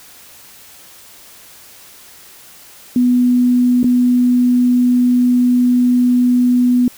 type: tone with dropouts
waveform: sine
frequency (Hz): 246.9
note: B3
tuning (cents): 0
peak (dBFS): -9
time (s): 2.96-6.88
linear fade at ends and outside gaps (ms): 2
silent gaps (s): 3.831-3.842
effects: white hiss -41 dBFS RMS until 6.97 s